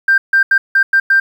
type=tone bursts at uneven times; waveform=sine; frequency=1575 Hz; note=G6; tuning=8 cents sharp; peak=-6 dBFS; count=6; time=0.08-0.18 / 0.33-0.43 / 0.51-0.58 / 0.75-0.83 / 0.93-1 / 1.1-1.2 s; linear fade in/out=5 ms; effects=tanh soft clip ceiling -3 dBFS + 7-bit